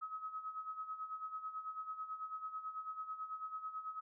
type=tone with tremolo; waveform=sine; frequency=1277 Hz; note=D#6; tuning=45 cents sharp; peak=-39 dBFS; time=0.01-4.01 s; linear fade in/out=20 ms; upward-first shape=sine; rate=9.1 Hz; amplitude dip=70%; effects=none